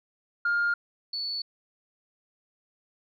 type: tone pair in turn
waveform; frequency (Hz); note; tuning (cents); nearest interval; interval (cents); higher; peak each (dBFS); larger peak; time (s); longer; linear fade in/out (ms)
sine; 1410 / 4447; F6 / C#8; +16 / +5; octave + minor sixth; 1989; second; -21 / -29; first; 0.45-0.74 / 1.13-1.42; neither; 5
effects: tanh soft clip ceiling -20 dBFS